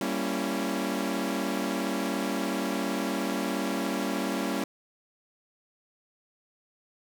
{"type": "chord", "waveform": "sawtooth", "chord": "G diminished seventh", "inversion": "none", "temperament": "equal with one note detuned", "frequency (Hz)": [196, 233.1, 277.2, 335.4], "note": ["G3", "Bb3", "Db4", "Fb4"], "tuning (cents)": [0, 0, 0, 30], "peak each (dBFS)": [-29, -30, -28, -31], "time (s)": [0.01, 4.64], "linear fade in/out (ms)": 2, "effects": []}